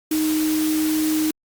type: tone in noise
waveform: sine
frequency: 311.1 Hz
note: D#4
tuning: in tune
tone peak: -18 dBFS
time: 0.11-1.31 s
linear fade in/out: 5 ms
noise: white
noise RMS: -29 dBFS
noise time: 0.11-1.31 s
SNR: +8 dB
effects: Opus 48 kbps